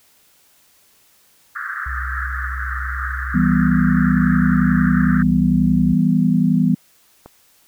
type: band-pass noise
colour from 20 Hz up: white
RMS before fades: -27 dBFS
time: 1.55-5.23 s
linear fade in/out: 10 ms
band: 1200 to 1800 Hz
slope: 96 dB/octave
type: tone with pitch glide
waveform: sine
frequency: 65.41 to 66.4 Hz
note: C2 to C2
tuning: 0 to +26 cents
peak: -24 dBFS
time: 1.86-5.94 s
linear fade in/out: 5 ms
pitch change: +26 cents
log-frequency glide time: 2.7-4.27 s
type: chord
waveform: sine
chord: E minor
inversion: none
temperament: equal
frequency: 164.81 / 196 / 246.9 Hz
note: E3 / G3 / B3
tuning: 0 / 0 / 0 cents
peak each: -17 dBFS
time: 3.34-6.75 s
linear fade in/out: 10 ms
type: click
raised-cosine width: 1 ms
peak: -23 dBFS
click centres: 7.26 s
effects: white hiss -55 dBFS RMS until 7.67 s